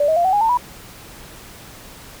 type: tone with pitch steps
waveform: sine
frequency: 582 / 634.7 / 692.1 / 754.8 / 823.1 / 897.6 / 978.8 Hz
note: D5 / D#5 / F5 / F#5 / G#5 / A5 / B5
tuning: -16 / +34 / -16 / +34 / -16 / +34 / -16 cents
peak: -13 dBFS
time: 0-0.574 s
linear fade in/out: 5 ms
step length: 82 ms
effects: pink hiss -40 dBFS RMS until 2.2 s

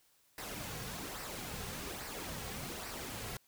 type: noise with flanger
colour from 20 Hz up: pink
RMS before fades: -43 dBFS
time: 0.38-3.37 s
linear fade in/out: 2 ms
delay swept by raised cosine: 0.29 to 3.39 ms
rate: 1.2 Hz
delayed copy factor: -0.5
effects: white hiss -70 dBFS RMS until 3.47 s

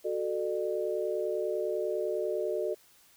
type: chord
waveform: sine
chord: D major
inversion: first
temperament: equal with one note detuned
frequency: 370 / 440 / 602.4 Hz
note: F#4 / A4 / D5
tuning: 0 / 0 / +44 cents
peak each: -33 dBFS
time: 0.04-2.75 s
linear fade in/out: 20 ms
effects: white hiss -61 dBFS RMS until 3.16 s

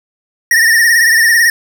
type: tone with vibrato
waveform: square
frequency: 1840 Hz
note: A#6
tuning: 23 cents flat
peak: -7 dBFS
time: 0.51-1.5 s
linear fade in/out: 2 ms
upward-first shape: triangle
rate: 18 Hz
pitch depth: 84 cents each way
effects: none

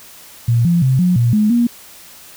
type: tone with pitch steps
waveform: sine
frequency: 117.8 / 171.9 / 131 / 179.8 / 118.9 / 212.2 / 238 Hz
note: A#2 / F3 / C3 / F#3 / A#2 / G#3 / A#3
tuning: +19 / -27 / +2 / -49 / +35 / +38 / +36 cents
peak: -10 dBFS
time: 0.48-1.67 s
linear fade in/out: 5 ms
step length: 170 ms
effects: white hiss -40 dBFS RMS until 2.36 s

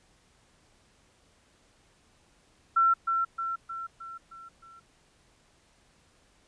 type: tone with echo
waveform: sine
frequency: 1351 Hz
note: E6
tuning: 42 cents sharp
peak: -19 dBFS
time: 2.76-2.94 s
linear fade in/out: 10 ms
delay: 310 ms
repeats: 6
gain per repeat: -5 dB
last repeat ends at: 4.8 s
effects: pink hiss -64 dBFS RMS until 6.47 s + resampled to 22050 Hz

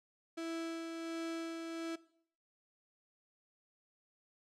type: tone with tremolo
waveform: 35% pulse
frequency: 329.7 Hz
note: E4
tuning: in tune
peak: -36 dBFS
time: 0.37-1.96 s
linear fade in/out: 10 ms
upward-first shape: sine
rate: 1.4 Hz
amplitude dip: 35%
effects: noise-tail reverb RT60 0.6 s tail -19 dB re dry + low-pass 8000 Hz 12 dB/octave

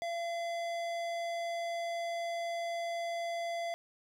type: tone with tanh clipping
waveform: sine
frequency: 681 Hz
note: F5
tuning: 44 cents flat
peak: -36 dBFS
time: 0.02-3.74 s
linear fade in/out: 0 ms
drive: 18 dB
effects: none

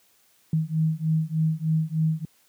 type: beating tone pair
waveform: sine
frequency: 157 / 160.3 Hz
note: D#3 / E3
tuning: +16 / -48 cents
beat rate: 3.3 Hz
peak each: -24 dBFS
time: 0.53-2.25 s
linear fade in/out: 2 ms
effects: white hiss -62 dBFS RMS until 2.48 s + high-pass 80 Hz 12 dB/octave

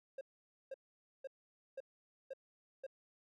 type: tone bursts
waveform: triangle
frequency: 536 Hz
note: C5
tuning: 42 cents sharp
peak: -40 dBFS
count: 6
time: 0.18-2.866 s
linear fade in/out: 5 ms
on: 31 ms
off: 500 ms
effects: none

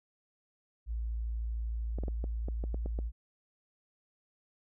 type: tone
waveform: sine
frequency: 56.5 Hz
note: A1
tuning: 47 cents sharp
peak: -32 dBFS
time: 0.86-3.12 s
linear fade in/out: 50 ms
type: clicks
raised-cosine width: 2 ms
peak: -26 dBFS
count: 9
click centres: 1.986 / 2.036 / 2.082 / 2.241 / 2.485 / 2.639 / 2.744 / 2.86 / 2.989 s
effects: none

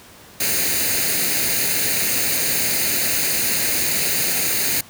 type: noise with comb filter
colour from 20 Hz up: white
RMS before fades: -20 dBFS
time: 0.4-4.81 s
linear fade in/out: 5 ms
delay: 0.45 ms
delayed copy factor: +0.65
effects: pink hiss -44 dBFS RMS until 4.89 s + high-pass 80 Hz 12 dB/octave

